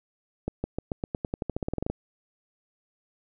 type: accelerating click train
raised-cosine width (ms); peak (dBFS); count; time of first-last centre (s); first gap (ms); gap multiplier
2; -15; 18; 0.48-1.9; 160; 0.91
effects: none